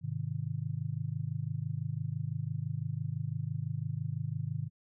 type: chord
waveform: sine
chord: Ab major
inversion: none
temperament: just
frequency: 103.83 / 129.78 / 155.74 Hz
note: Ab2 / C3 / Eb3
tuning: 0 / -14 / +2 cents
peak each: -38 / -36 / -37 dBFS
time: 0.01-4.7 s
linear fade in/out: 50 ms
effects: none